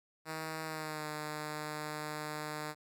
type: tone with pitch glide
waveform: 5% pulse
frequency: 158.5 to 151.87 Hz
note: D#3 to D#3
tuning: +32 to -42 cents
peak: -27 dBFS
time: 0.25-2.75 s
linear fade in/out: 50 ms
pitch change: -74 cents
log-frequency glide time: 0.65-1.08 s
effects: none